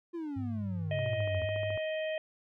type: exponential sweep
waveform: triangle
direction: down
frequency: 351.4 to 82.41 Hz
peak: -33 dBFS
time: 0.13-1.46 s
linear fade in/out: 20 ms
type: tone with vibrato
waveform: sine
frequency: 100.8 Hz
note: G2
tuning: 49 cents sharp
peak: -35 dBFS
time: 0.36-1.77 s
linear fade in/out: 10 ms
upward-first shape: triangle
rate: 1.8 Hz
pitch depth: 41 cents each way
type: harmonic tone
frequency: 627 Hz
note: D#5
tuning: 13 cents sharp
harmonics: 1 / 3 / 4 / 5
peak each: -32 / -42 / -44 / -46 dBFS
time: 0.91-2.18 s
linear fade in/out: 2 ms
type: click train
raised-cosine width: 1 ms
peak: -32 dBFS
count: 12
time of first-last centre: 0.99-1.776 s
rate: 14 Hz
effects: none

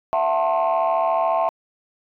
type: chord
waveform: sine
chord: F# half-diminished seventh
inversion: third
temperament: just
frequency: 666 / 740 / 888 / 1065.6 Hz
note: E5 / F#5 / A5 / C6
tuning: +18 / 0 / +16 / +31 cents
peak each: -19 / -23 / -23 / -23 dBFS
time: 0.13-1.49 s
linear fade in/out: 0 ms
effects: tanh soft clip ceiling -12 dBFS

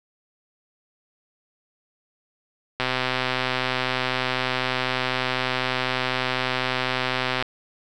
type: click train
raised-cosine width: 0.3 ms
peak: -7 dBFS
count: 593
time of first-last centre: 2.8-7.425 s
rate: 128 Hz
effects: none

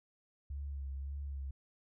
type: tone with vibrato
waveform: sine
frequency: 69.3 Hz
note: C#2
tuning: in tune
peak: -38 dBFS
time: 0.5-1.51 s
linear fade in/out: 5 ms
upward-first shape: sine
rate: 1.8 Hz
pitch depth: 40 cents each way
effects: none

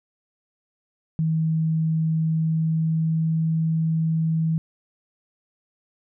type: tone with pitch glide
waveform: sine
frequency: 160 to 161.21 Hz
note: D#3 to E3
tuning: +49 to -38 cents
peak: -19 dBFS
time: 1.19-4.58 s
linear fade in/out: 0 ms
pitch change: +13 cents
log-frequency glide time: 2.18-3.49 s
effects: none

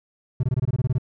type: tone bursts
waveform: triangle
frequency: 127.2 Hz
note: C3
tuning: 48 cents flat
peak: -16 dBFS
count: 11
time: 0.4-0.983 s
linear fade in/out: 5 ms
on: 33 ms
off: 22 ms
effects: none

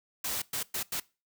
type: noise bursts at uneven times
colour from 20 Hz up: white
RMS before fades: -33 dBFS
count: 4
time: 0.24-0.42 / 0.53-0.63 / 0.74-0.83 / 0.92-1 s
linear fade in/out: 5 ms
effects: noise-tail reverb RT60 0.3 s tail -22 dB re dry

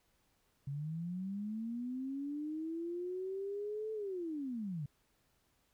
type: linear two-way sweep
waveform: sine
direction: up then down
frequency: 136.2 to 440 to 136.2 Hz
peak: -37 dBFS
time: 0.67-4.86 s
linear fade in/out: 5 ms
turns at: 3.93 s
effects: pink hiss -75 dBFS RMS until 5.73 s

